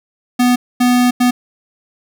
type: tone bursts at uneven times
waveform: square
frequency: 246.9 Hz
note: B3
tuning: in tune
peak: -10 dBFS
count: 3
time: 0.39-0.56 / 0.8-1.11 / 1.2-1.31 s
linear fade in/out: 10 ms
effects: none